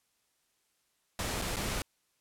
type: noise with dropouts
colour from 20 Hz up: pink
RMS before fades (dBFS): -34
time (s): 1.19-1.82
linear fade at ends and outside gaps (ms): 1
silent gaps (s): 1.416-1.42 / 1.56-1.567
effects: white hiss -75 dBFS RMS until 2.2 s + low-pass 12000 Hz 12 dB/octave